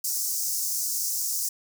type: high-pass noise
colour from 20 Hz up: pink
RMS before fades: -28 dBFS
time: 0.04-1.49 s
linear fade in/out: 5 ms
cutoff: 5300 Hz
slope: 48 dB/octave
effects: none